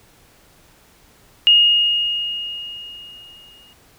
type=tone with exponential decay; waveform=sine; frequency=2857 Hz; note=F7; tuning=39 cents sharp; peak=-7 dBFS; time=1.47-3.73 s; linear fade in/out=0 ms; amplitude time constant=490 ms; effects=pink hiss -52 dBFS RMS until 3.98 s